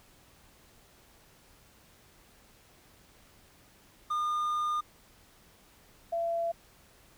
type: tone pair in turn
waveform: triangle / sine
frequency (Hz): 1214 / 675.3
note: D#6 / E5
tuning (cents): -43 / +42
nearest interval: minor seventh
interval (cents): 1015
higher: first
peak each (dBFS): -26 / -28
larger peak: first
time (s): 4.1-4.81 / 6.12-6.52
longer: first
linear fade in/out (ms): 10
effects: pink hiss -60 dBFS RMS until 7.17 s